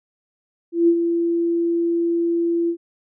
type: tone with ADSR envelope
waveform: sine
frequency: 338.9 Hz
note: E4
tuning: 48 cents sharp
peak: -10 dBFS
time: 0.72-2.77 s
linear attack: 160 ms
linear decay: 68 ms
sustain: -7 dB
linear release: 78 ms
effects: none